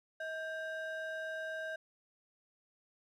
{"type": "ring-modulated tone", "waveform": "triangle", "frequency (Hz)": 1110, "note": "C#6", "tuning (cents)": 2, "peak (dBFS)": -33, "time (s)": [0.2, 1.76], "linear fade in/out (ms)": 5, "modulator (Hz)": 472, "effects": []}